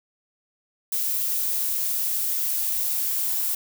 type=noise with high-pass filter sweep; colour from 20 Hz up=violet; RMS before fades=-25 dBFS; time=0.92-3.55 s; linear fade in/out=5 ms; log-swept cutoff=430 to 820 Hz; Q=5.3; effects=none